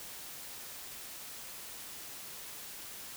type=silence; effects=white hiss -46 dBFS RMS until 3.16 s